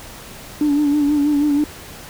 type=tone with vibrato; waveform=sine; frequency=291.9 Hz; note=D4; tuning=10 cents flat; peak=-12 dBFS; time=0.61-1.64 s; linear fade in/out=2 ms; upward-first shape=sine; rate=6.2 Hz; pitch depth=49 cents each way; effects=tanh soft clip ceiling -10 dBFS + pink hiss -37 dBFS RMS until 2.09 s